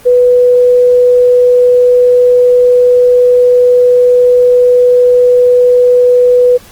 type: tone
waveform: sine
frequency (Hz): 493.9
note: B4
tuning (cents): 0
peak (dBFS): -3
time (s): 0.05-6.58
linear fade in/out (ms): 20
effects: pink hiss -37 dBFS RMS until 6.71 s + Opus 24 kbps